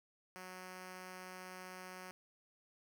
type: tone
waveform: 5% pulse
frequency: 184.3 Hz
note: F#3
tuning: 7 cents flat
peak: -37 dBFS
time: 0.36-2.11 s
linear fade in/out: 0 ms
effects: none